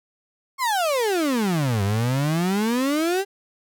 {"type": "exponential two-way sweep", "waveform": "35% pulse", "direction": "down then up", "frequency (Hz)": [1108.7, 96.6, 404.1], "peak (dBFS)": -18, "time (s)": [0.58, 3.25], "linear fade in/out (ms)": 50, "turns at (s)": 1.83, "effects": []}